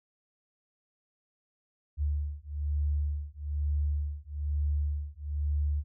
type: beating tone pair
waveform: sine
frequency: 72.9 / 74 Hz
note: D2 / D2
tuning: -12 / +14 cents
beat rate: 1.1 Hz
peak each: -31 dBFS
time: 1.97-5.84 s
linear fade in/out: 50 ms
effects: none